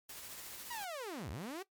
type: noise with tremolo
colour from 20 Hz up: white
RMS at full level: -47 dBFS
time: 0.09-0.85 s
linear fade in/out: 5 ms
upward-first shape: triangle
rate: 14 Hz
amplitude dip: 30%
type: linear two-way sweep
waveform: sawtooth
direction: down then up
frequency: 987.8 to 62.4 to 397.5 Hz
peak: -37 dBFS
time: 0.7-1.63 s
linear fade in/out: 10 ms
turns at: 1.3 s
effects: noise-tail reverb RT60 0.1 s tail -17 dB re dry + MP3 96 kbps